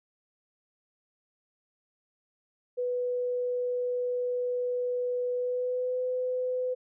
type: tone with pitch glide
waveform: sine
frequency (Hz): 493.9 to 504.9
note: B4 to B4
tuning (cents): 0 to +38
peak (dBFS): -27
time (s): 2.77-6.75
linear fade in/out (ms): 20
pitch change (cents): +38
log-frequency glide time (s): 5.34-6.01
effects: none